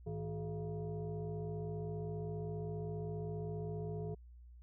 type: tone with frequency modulation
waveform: sine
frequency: 160 Hz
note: D#3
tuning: 49 cents sharp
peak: -38 dBFS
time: 0.06-4.15 s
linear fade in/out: 10 ms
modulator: 265 Hz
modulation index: 1.3
effects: added 60 Hz sine -53 dBFS peak until 4.62 s